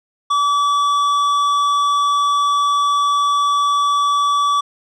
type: tone with tanh clipping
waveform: sine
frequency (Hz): 1149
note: D6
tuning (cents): -38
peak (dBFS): -15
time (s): 0.3-4.61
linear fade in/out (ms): 10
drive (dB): 11
effects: none